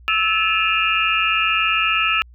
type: tone cluster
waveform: sine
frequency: 1311 / 1728 / 2426 / 2611 / 2804 Hz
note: E6 / A6 / D#7 / E7 / F7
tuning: -10 / -32 / -44 / -17 / +6 cents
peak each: -20 / -27 / -23 / -23 / -21 dBFS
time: 0.08-2.22 s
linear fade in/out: 0 ms
effects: added 60 Hz sine -42 dBFS peak until 2.34 s